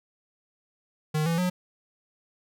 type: tone with pitch steps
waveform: square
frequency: 153.9 / 166.86 / 180.92 Hz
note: D#3 / E3 / F#3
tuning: -19 / +21 / -39 cents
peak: -24 dBFS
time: 1.14-1.5 s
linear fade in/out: 10 ms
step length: 120 ms
effects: none